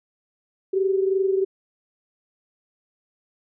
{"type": "tone pair together", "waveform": "sine", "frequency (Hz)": [382.4, 405.3], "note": ["G4", "G#4"], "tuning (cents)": [-43, -42], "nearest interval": "minor second", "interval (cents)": 101, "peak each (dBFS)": [-19, -26], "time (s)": [0.73, 1.45], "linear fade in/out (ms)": 10, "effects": []}